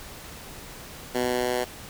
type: tone with high-pass filter sweep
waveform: 10% pulse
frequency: 124.2 Hz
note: B2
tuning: 10 cents sharp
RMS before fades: -26 dBFS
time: 1.14-1.65 s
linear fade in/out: 20 ms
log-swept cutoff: 270 to 450 Hz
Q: 1.2
effects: pink hiss -42 dBFS RMS until 1.89 s